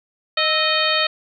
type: harmonic tone with a mistuned harmonic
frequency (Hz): 620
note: D#5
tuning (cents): -6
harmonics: 1 / 2 / 3 / 4 / 5 / 6 / 7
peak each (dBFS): -24 / -24 / -24 / -24 / -24 / -24 / -24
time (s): 0.37-1.07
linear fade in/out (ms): 5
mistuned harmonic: 2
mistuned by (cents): +87
effects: none

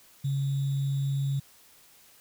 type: tone with sample-and-hold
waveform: sine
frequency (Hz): 138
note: C#3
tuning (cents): -7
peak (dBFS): -25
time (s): 0.24-1.4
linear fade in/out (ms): 10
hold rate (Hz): 3675
effects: white hiss -57 dBFS RMS until 2.2 s

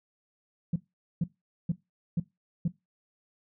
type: tone bursts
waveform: sine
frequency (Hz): 170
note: F3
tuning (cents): -46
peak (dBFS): -22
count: 5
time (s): 0.73-2.68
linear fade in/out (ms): 5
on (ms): 30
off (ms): 450
effects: noise-tail reverb RT60 0.2 s tail -19 dB re dry + tanh soft clip ceiling -20 dBFS

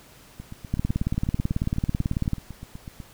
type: two click trains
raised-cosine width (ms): 5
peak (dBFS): -11 / -24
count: 30 / 22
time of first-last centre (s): 0.74-2.333 / 0.4-3.002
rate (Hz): 18.2 / 8.07
effects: pink hiss -51 dBFS RMS until 3.13 s

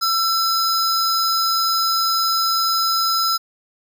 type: tone pair together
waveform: square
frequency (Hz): 1339 / 5055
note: E6 / D#8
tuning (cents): +27 / +27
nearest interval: octave + major seventh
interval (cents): 2300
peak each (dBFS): -20 / -20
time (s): 0.01-3.38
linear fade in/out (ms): 20
effects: none

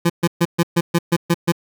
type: tone bursts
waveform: 25% pulse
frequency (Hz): 170.6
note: F3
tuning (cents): -40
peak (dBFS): -9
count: 9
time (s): 0.05-1.522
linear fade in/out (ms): 10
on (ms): 48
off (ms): 130
effects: none

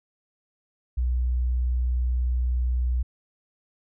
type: tone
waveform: sine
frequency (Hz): 61.7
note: B1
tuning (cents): -1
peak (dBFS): -21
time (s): 0.97-3.03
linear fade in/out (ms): 10
effects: none

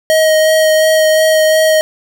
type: tone with vibrato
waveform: square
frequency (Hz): 629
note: D#5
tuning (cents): +19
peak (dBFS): -8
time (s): 0.1-1.81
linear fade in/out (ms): 0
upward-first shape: sine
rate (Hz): 2.8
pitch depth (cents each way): 12
effects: none

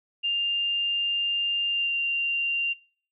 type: tone with pitch glide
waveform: sine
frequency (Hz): 2800 to 2777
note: F7 to F7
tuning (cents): +4 to -10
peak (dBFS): -23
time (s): 0.23-2.74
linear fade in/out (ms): 20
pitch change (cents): -14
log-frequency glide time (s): 1.69-1.95
effects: noise-tail reverb RT60 0.5 s tail -25 dB re dry

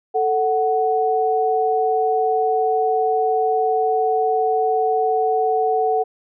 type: tone pair together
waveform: sine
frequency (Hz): 441.4 / 742.9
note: A4 / F#5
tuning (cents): +5 / +7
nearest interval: major sixth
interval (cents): 902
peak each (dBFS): -19 / -18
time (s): 0.14-6.04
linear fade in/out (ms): 20
effects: none

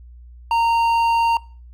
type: tone with hard clipping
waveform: sine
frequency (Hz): 924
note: A#5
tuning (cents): -16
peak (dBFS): -17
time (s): 0.51-1.37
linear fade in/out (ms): 2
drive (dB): 8
effects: noise-tail reverb RT60 0.4 s tail -22 dB re dry + added 60 Hz sine -39 dBFS peak until 1.73 s

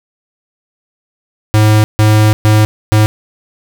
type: tone bursts at uneven times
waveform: square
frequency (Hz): 107.3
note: A2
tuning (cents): -43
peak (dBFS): -6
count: 4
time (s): 1.54-1.84 / 1.99-2.33 / 2.45-2.65 / 2.92-3.06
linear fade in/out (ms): 0
effects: none

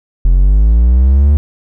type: linear sweep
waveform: triangle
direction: up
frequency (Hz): 41.82 to 74.5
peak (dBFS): -3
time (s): 0.25-1.37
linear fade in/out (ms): 0
effects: none

